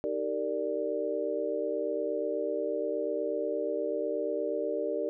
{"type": "chord", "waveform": "sine", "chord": "Eb major seventh", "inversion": "none", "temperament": "equal with one note detuned", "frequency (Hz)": [311.1, 392, 460.3, 587.3], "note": ["Eb4", "G4", "Bb4", "D5"], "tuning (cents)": [0, 0, -22, 0], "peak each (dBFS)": [-37, -35, -33, -33], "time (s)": [0.04, 5.09], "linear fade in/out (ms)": 0, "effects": []}